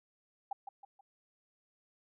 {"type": "tone with echo", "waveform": "sine", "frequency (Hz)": 796, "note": "G5", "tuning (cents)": 26, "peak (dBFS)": -33, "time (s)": [0.51, 0.53], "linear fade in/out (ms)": 5, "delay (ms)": 160, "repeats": 3, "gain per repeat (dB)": -8, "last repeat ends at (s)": 1.01, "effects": []}